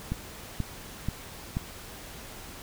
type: click train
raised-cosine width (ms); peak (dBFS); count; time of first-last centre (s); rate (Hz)
5; -16; 4; 0.12-1.569; 2.07
effects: pink hiss -44 dBFS RMS until 2.62 s